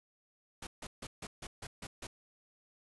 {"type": "noise bursts", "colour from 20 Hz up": "pink", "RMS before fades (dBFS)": -44, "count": 8, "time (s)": [0.62, 2.07], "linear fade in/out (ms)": 5, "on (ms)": 50, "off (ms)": 150, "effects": ["resampled to 24000 Hz"]}